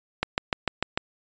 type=click train; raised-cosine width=0.3 ms; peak=-7 dBFS; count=6; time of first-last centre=0.23-0.975 s; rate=6.71 Hz; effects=resampled to 16000 Hz